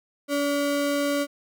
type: ring-modulated tone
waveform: square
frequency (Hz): 428.7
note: A4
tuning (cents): -45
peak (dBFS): -20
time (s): 0.28-1.27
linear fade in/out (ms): 50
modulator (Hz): 144
effects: none